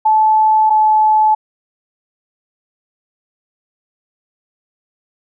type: tone pair in turn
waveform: sine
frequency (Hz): 868 / 862.5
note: A5 / A5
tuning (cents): -24 / -35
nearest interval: unison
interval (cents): 11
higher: first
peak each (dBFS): -8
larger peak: neither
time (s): 0.05-0.7 / 0.7-1.35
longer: neither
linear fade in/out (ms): 10
effects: none